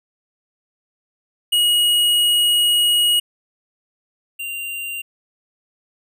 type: tone pair in turn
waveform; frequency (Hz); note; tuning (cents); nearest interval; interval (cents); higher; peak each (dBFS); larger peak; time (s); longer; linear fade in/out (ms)
square; 2895 / 2779; F#7 / F7; -38 / -9; minor second; 71; first; -14 / -26; first; 1.52-3.2 / 4.39-5.02; first; 10
effects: none